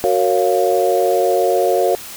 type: chord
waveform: sine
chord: Gb major seventh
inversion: none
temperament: equal with one note detuned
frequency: 370 / 462.4 / 554.4 / 698.5 Hz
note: Gb4 / Bb4 / Db5 / F5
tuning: 0 / -14 / 0 / 0 cents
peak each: -18 dBFS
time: 0.04-1.95 s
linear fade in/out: 0 ms
effects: white hiss -33 dBFS RMS until 2.16 s